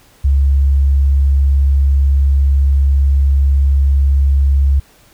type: tone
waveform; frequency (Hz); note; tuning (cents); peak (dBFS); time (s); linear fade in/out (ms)
sine; 69; C#2; -7; -8; 0.24-4.8; 10
effects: pink hiss -48 dBFS RMS until 5.13 s